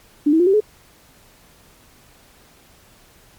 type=tone with pitch steps; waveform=sine; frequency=293.7 / 322.1 / 353.3 / 387.5 / 425.1 Hz; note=D4 / E4 / F4 / G4 / G#4; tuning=0 / -40 / +20 / -20 / +40 cents; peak=-11 dBFS; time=0.26-0.605 s; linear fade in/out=10 ms; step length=69 ms; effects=pink hiss -51 dBFS RMS until 3.38 s + MP3 96 kbps

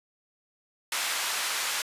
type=band-pass noise; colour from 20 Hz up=pink; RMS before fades=-30 dBFS; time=0.92-1.82 s; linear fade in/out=2 ms; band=1200 to 12000 Hz; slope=12 dB/octave; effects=resampled to 32000 Hz

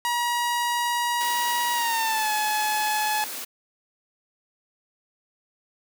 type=tone with pitch glide; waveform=sawtooth; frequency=957 to 852.6 Hz; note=A#5 to G#5; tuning=+45 to +45 cents; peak=-19 dBFS; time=0.05-3.24 s; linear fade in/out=0 ms; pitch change=-200 cents; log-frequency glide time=1.73-2.31 s
type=high-pass noise; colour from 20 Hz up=white; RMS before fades=-34 dBFS; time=1.2-3.45 s; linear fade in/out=10 ms; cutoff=210 Hz; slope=96 dB/octave
effects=none

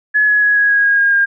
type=tone with pitch steps; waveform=sine; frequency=1699 / 1686.3 / 1673.7 / 1661.2 / 1648.7 / 1636.4 / 1624.2 / 1612 Hz; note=G#6 / G#6 / G#6 / G#6 / G#6 / G#6 / G#6 / G6; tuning=+39 / +26 / +13 / 0 / -13 / -26 / -39 / +48 cents; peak=-9 dBFS; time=0.14-1.26 s; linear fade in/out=20 ms; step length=140 ms; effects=none

